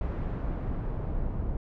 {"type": "noise with low-pass filter sweep", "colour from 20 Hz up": "brown", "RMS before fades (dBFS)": -31, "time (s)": [0.01, 1.57], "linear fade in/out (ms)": 2, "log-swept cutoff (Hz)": [1700, 910], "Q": 0.72, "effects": []}